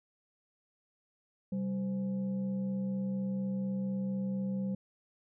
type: tone with frequency modulation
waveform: sine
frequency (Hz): 193.6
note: G3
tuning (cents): -21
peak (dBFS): -31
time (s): 1.52-4.75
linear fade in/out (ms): 5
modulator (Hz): 323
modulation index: 0.43
effects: none